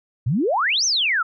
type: exponential two-way sweep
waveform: sine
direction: up then down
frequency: 104.7 to 6400 to 1262 Hz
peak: -17 dBFS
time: 0.26-1.23 s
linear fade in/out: 10 ms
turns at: 0.85 s
effects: none